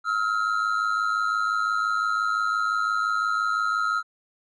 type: ring-modulated tone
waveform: triangle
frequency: 1342 Hz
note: E6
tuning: 31 cents sharp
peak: -17 dBFS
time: 0.04-4.03 s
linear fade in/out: 50 ms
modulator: 52.9 Hz
effects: resampled to 22050 Hz